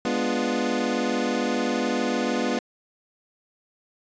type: chord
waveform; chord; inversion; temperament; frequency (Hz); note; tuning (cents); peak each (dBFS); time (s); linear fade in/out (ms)
25% pulse; G# diminished seventh; none; equal; 207.7 / 246.9 / 293.7 / 349.2; G#3 / B3 / D4 / F4; 0 / 0 / 0 / 0; -26 / -22 / -27 / -26; 0.05-2.59; 2
effects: resampled to 16000 Hz